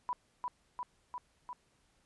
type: tone with echo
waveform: sine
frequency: 987.8 Hz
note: B5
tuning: in tune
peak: -32 dBFS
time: 0.09-0.13 s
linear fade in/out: 0 ms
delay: 350 ms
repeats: 4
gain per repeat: -2 dB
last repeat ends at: 1.53 s
effects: pink hiss -72 dBFS RMS until 2.05 s + resampled to 24000 Hz